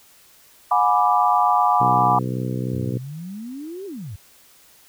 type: chord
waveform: sine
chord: G# half-diminished seventh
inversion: third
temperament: equal with one note detuned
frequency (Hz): 722.7 / 830.6 / 987.8 / 1174.7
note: F#5 / G#5 / B5 / D6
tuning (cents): -41 / 0 / 0 / 0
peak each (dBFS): -20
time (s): 0.71-2.19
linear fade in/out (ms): 5
type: harmonic tone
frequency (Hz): 63.2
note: B1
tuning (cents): +41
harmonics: 2 / 3 / 4 / 5 / 6 / 7 / 8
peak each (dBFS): -25 / -29 / -31 / -33 / -35 / -36 / -37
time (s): 1.8-2.98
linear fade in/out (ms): 10
type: exponential two-way sweep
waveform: sine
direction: up then down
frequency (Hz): 87.4 to 410 to 87.4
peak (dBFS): -30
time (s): 2.73-4.16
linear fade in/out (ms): 5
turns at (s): 3.86
effects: white hiss -52 dBFS RMS until 4.88 s